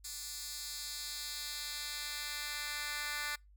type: tone with high-pass filter sweep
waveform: 10% pulse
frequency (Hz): 294.7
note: D4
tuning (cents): +6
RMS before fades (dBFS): -41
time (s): 0.04-3.36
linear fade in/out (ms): 10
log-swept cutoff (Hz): 6000 to 1900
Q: 1.2
effects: noise-tail reverb RT60 0.2 s tail -26 dB re dry + added 50 Hz sine -58 dBFS peak until 3.56 s